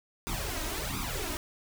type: noise with flanger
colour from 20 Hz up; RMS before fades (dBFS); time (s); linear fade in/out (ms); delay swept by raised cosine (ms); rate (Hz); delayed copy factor
pink; -34; 0.27-1.37; 0; 0.81 to 3.21; 1.4; +0.95
effects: none